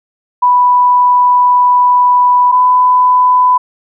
sine tone pair in turn, 987.8 / 999.9 Hz, B5 / B5, 0 / +21 cents, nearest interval unison, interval 21 cents, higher second, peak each -5 dBFS, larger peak neither, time 0.42-2.52 / 2.52-3.58 s, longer first, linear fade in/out 10 ms, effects none

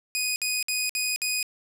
15% pulse tone bursts, 2489 Hz, D#7, in tune, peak -18 dBFS, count 5, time 0.15-1.428 s, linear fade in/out 0 ms, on 210 ms, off 57 ms, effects none

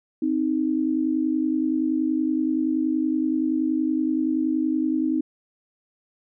sine tone pair together, 261.6 / 312.2 Hz, C4 / D#4, 0 / +6 cents, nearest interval minor third, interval 306 cents, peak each -24 / -22 dBFS, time 0.22-5.21 s, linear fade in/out 5 ms, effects none

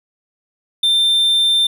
triangle tone, 3580 Hz, A7, 29 cents sharp, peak -10 dBFS, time 0.83-1.67 s, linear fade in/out 5 ms, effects none

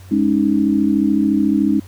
sine chord, Ab suspended fourth, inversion none, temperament equal, 207.7 / 277.2 / 311.1 Hz, Ab3 / Db4 / Eb4, 0 / 0 / 0 cents, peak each -17 dBFS, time 0.11-1.8 s, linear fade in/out 10 ms, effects added 93 Hz sine -36 dBFS peak until 1.87 s + pink hiss -47 dBFS RMS until 1.87 s

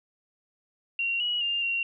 sine tone with pitch steps, 2753 / 2915 / 2801 / 2753 Hz, F7 / F#7 / F7 / F7, -25 / -26 / +4 / -25 cents, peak -25 dBFS, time 0.99-1.83 s, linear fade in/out 2 ms, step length 210 ms, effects none

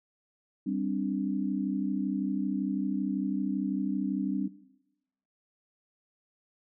sine chord, G suspended fourth, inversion none, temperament just, 196 / 261.3 / 294 Hz, G3 / C4 / D4, 0 / -2 / +2 cents, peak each -32 dBFS, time 0.66-4.48 s, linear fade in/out 10 ms, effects noise-tail reverb RT60 0.9 s tail -18 dB re dry

